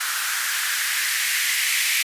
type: noise with band-pass filter sweep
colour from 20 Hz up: violet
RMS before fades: -23 dBFS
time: 0-2.03 s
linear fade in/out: 10 ms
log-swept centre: 1400 to 2200 Hz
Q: 3.5
effects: resampled to 32000 Hz